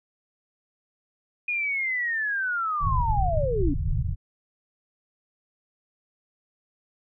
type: linear sweep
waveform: sine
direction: down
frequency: 2465 to 259.2 Hz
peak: -24 dBFS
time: 1.48-3.74 s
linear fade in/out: 5 ms
type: low-pass noise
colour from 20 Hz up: pink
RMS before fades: -25 dBFS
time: 2.8-4.16 s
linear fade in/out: 50 ms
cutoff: 160 Hz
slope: 96 dB/octave
effects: none